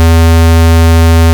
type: tone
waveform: square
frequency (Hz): 82.41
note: E2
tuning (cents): 0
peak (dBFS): -3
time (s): 0-1.33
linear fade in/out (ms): 0
effects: none